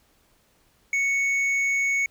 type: tone with hard clipping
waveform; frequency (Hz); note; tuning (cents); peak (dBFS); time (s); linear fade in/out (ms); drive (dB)
triangle; 2217; C#7; 0; -22; 0.93-2.06; 2; 8
effects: pink hiss -63 dBFS RMS until 2.1 s